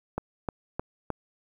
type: click train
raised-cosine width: 1 ms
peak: -15 dBFS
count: 4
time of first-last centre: 0.18-1.103 s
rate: 3.25 Hz
effects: 9-bit